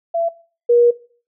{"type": "tone pair in turn", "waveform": "sine", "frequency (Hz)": [672, 477.7], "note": ["E5", "A#4"], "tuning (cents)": [33, 42], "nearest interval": "tritone", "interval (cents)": 591, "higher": "first", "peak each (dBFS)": [-16, -9], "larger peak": "second", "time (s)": [[0.14, 0.29], [0.69, 0.91]], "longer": "second", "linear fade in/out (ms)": 10, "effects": ["noise-tail reverb RT60 0.4 s tail -18 dB re dry"]}